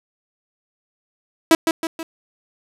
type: tone with echo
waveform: sawtooth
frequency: 326.1 Hz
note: E4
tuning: 19 cents flat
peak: -5 dBFS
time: 1.51-1.55 s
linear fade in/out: 2 ms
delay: 160 ms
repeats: 3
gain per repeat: -6 dB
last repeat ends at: 2.03 s
effects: resampled to 32000 Hz + 7-bit